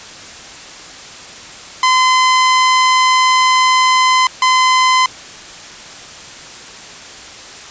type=tone bursts at uneven times; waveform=sawtooth; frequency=1026 Hz; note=C6; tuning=34 cents flat; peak=-5 dBFS; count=2; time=1.83-4.27 / 4.42-5.06 s; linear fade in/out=2 ms; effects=white hiss -33 dBFS RMS until 7.7 s + resampled to 16000 Hz